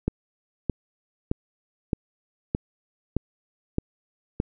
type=click train; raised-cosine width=3 ms; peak=-10 dBFS; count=8; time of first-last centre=0.08-4.401 s; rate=1.62 Hz; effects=none